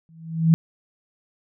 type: tone with exponential growth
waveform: sine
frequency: 162.8 Hz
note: E3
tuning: 21 cents flat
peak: -9 dBFS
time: 0.09-0.54 s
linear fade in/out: 0 ms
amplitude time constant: 96 ms
effects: none